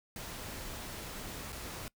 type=noise with dropouts; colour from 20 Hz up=pink; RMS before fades=-43 dBFS; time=0.16-1.88 s; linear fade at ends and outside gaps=1 ms; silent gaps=1.522-1.527 s; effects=noise-tail reverb RT60 0.1 s tail -23 dB re dry